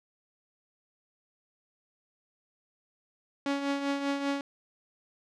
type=tone with tremolo; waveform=sawtooth; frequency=280 Hz; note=C#4; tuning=18 cents sharp; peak=-22 dBFS; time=3.46-4.41 s; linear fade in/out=2 ms; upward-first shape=triangle; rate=5.1 Hz; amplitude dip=60%; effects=low-pass 5000 Hz 12 dB/octave